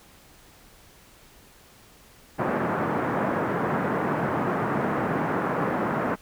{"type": "band-pass noise", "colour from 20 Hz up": "pink", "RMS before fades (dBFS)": -26, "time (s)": [2.38, 6.16], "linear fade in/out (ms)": 20, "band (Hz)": [140, 1600], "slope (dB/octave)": 24, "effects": ["pink hiss -53 dBFS RMS until 6.21 s"]}